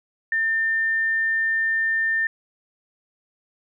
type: tone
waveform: sine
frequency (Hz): 1800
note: A6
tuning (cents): +39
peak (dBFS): -19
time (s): 0.32-2.27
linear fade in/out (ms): 2
effects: none